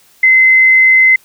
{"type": "tone", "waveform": "sine", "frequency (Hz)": 2056, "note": "C7", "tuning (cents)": -31, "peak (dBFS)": -4, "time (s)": [0.23, 1.16], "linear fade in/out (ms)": 5, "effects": ["white hiss -48 dBFS RMS until 1.24 s"]}